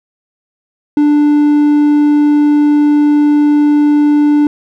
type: tone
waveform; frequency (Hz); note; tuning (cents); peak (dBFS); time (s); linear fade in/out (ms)
triangle; 294.8; D4; +7; -4; 0.97-4.47; 2
effects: none